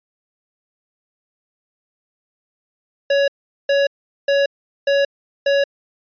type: tone bursts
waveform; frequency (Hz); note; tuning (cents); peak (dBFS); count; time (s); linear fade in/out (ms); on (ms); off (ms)
square; 560; C#5; +18; -14; 5; 3.1-5.64; 5; 180; 410
effects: resampled to 11025 Hz

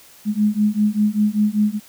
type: beating tone pair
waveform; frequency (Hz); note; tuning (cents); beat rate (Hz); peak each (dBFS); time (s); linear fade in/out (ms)
sine; 207.7 / 212.8; G#3 / G#3; 0 / +42; 5.1; -18; 0.25-1.8; 50
effects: white hiss -47 dBFS RMS until 1.88 s

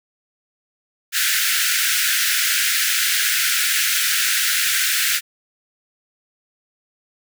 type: high-pass noise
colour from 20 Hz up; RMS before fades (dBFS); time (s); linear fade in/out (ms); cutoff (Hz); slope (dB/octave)
pink; -19; 1.12-5.21; 50; 1400; 96
effects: none

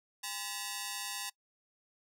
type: ring-modulated tone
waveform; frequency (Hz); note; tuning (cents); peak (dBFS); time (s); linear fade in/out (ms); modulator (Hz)
5% pulse; 915; A#5; -32; -22; 0.23-1.3; 10; 105
effects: noise-tail reverb RT60 0.1 s tail -23 dB re dry

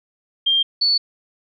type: tone pair in turn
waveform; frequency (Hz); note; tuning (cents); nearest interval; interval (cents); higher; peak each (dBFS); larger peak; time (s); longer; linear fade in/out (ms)
sine; 3191 / 4451; G7 / C#8; +30 / +6; tritone; 576; second; -14; neither; 0.46-0.63 / 0.81-0.98; neither; 10
effects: none

